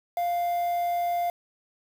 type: tone with quantisation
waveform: triangle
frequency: 698.5 Hz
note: F5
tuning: in tune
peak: -22 dBFS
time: 0.17-1.3 s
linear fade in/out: 2 ms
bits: 7
effects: none